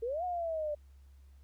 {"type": "exponential two-way sweep", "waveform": "sine", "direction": "up then down", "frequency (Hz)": [440.6, 732, 586], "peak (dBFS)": -32, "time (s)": [0.02, 0.75], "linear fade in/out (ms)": 10, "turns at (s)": 0.24, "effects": ["added 68 Hz sine -54 dBFS peak until 1.43 s", "pink hiss -74 dBFS RMS until 1.43 s"]}